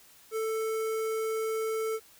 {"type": "tone with notch filter", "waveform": "square", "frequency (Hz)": 442, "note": "A4", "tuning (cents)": 8, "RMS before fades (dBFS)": -31, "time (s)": [0.31, 2], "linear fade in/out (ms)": 50, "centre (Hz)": 3700, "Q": 1, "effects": ["white hiss -57 dBFS RMS until 2.19 s"]}